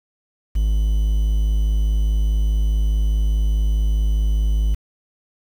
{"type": "tone with quantisation", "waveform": "triangle", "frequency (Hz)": 52.4, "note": "G#1", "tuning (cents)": 16, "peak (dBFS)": -13, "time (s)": [0.55, 4.75], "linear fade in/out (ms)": 10, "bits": 7, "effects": []}